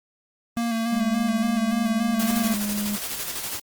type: tone with vibrato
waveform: square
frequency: 230 Hz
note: A#3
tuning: 23 cents flat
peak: -23 dBFS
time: 0.57-2.54 s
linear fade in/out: 0 ms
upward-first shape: square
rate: 3.5 Hz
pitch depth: 26 cents each way
type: tone with pitch glide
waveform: triangle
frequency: 208.6 to 206.7 Hz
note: G#3 to G#3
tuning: +8 to -8 cents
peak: -23 dBFS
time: 0.91-2.97 s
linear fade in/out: 20 ms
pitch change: -16 cents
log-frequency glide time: 2.11-2.78 s
type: noise with tremolo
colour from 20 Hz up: white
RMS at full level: -29 dBFS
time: 2.19-3.6 s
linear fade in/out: 10 ms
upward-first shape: square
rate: 12 Hz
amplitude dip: 40%
effects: Opus 24 kbps